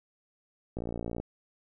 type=click train; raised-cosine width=2 ms; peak=-22 dBFS; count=26; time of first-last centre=0.77-1.2 s; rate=58.1 Hz; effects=none